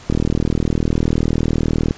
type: click train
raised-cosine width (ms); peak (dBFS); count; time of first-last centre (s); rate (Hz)
3; -3; 73; 0.1-1.909; 39.8
effects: pink hiss -40 dBFS RMS until 1.97 s + resampled to 16000 Hz

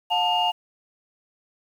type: tone cluster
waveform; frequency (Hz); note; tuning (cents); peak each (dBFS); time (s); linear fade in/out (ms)
sine; 718 / 885 / 2834; F5 / A5 / F7; +48 / +10 / +25; -23; 0.1-0.52; 20
effects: tanh soft clip ceiling -12 dBFS + 8-bit

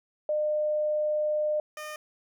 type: tone pair in turn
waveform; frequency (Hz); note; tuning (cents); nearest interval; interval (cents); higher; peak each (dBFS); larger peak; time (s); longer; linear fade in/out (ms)
sine / 15% pulse; 605 / 609.2; D#5 / D#5; -49 / -37; unison; 12; second; -24 / -30; first; 0.29-1.6 / 1.77-1.96; first; 2
effects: none

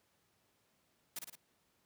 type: noise with echo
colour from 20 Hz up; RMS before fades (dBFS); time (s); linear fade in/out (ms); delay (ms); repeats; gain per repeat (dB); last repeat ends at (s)
white; -41; 1.16-1.19; 5; 55; 3; -4; 1.355
effects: pink hiss -75 dBFS RMS until 1.85 s + high-pass 100 Hz 12 dB/octave

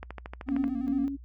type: click train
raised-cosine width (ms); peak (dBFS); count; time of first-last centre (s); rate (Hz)
0.5; -23; 9; 0.03-0.641; 13.1
type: tone with vibrato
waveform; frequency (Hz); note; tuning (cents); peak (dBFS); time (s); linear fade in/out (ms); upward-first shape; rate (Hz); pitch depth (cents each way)
triangle; 243.5; B3; -24; -29; 0.46-1.09; 50; square; 8.6; 76
type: tone with tremolo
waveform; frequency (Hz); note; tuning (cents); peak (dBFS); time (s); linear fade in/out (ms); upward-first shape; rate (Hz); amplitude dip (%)
sine; 277.2; C#4; 0; -25; 0.48-1.17; 20; square; 2.5; 50
effects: noise-tail reverb RT60 0.1 s tail -26 dB re dry + added 60 Hz sine -44 dBFS peak until 1.24 s

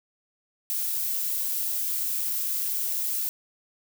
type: noise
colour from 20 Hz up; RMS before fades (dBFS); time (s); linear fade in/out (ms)
violet; -28; 0.7-3.29; 0
effects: none

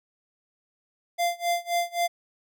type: tone with tremolo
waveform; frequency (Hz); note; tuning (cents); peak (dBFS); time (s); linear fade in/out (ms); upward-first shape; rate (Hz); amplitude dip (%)
square; 693; F5; -14; -22; 1.18-2.08; 20; sine; 3.8; 95
effects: none

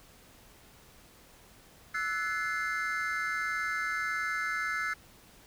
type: chord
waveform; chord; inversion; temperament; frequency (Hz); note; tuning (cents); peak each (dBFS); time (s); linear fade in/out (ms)
triangle; F# half-diminished seventh; third; equal with one note detuned; 1318.5 / 1480 / 1721.8 / 2093; E6 / F#6 / A6 / C7; 0 / 0 / -38 / 0; -34; 1.94-4.94; 10
effects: pink hiss -57 dBFS RMS until 5.46 s

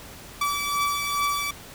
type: beating tone pair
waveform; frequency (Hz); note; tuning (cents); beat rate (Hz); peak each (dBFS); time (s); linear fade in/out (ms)
sawtooth; 1153 / 1155.4; D6 / D6; -32 / -29; 2.4; -21 / -26; 0.41-1.51; 5
effects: pink hiss -43 dBFS RMS until 1.74 s

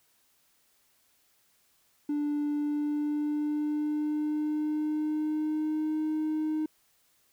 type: tone with pitch glide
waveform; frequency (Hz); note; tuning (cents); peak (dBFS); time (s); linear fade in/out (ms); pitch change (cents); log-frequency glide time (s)
triangle; 293.7 to 309.9; D4 to D#4; 0 to -7; -24; 2.09-6.66; 5; +93; 2.49-5.99
effects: tanh soft clip ceiling -22 dBFS + white hiss -68 dBFS RMS until 7.32 s

